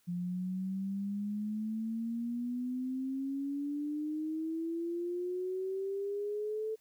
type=exponential sweep; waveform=sine; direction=up; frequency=174.2 to 441.6 Hz; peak=-33 dBFS; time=0.07-6.76 s; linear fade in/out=20 ms; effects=white hiss -71 dBFS RMS until 6.8 s